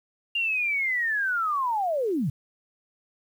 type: linear sweep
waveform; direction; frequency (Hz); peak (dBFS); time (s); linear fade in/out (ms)
sine; down; 2814 to 117.1; -23; 0.35-2.3; 5
effects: 9-bit